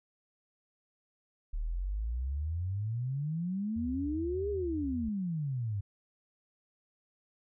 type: exponential two-way sweep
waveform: sine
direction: up then down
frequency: 36.09 to 415.3 to 96.5 Hz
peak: -31 dBFS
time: 1.53-5.81 s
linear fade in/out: 10 ms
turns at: 4.5 s
type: tone with vibrato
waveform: sine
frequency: 77 Hz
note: D#2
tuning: 17 cents flat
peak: -37 dBFS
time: 3.76-5.09 s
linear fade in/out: 5 ms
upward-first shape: square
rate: 5.1 Hz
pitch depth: 160 cents each way
effects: none